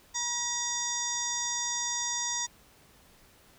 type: harmonic tone with a mistuned harmonic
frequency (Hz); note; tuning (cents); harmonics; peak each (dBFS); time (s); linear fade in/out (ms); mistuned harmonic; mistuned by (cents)
960; B5; -49; 1 / 2 / 4 / 5 / 6 / 7 / 8; -38 / -40 / -38 / -41 / -34 / -34 / -43; 0.14-2.47; 20; 4; -110
effects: pink hiss -59 dBFS RMS until 3.58 s